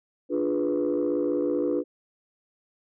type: chord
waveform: sine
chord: D diminished seventh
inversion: none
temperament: equal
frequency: 293.7 / 349.2 / 415.3 / 493.9 Hz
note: D4 / F4 / Ab4 / Cb5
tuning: 0 / 0 / 0 / 0 cents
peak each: -26 / -27 / -30 / -27 dBFS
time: 0.29-1.84 s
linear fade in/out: 50 ms
effects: tanh soft clip ceiling -17 dBFS